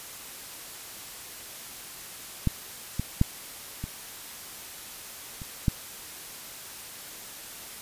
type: clicks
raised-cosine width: 5 ms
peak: -10 / -15 / -7 / -20 / -27 / -9 dBFS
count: 6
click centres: 2.473 / 2.996 / 3.214 / 3.84 / 5.418 / 5.682 s
effects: white hiss -42 dBFS RMS until 7.81 s + resampled to 32000 Hz